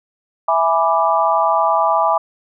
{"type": "chord", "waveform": "sine", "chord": "E dominant seventh", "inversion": "none", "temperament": "equal", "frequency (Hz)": [659.3, 830.6, 987.8, 1174.7], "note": ["E5", "G#5", "B5", "D6"], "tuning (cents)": [0, 0, 0, 0], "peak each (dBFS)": -18, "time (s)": [0.48, 2.18], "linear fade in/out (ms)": 5, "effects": []}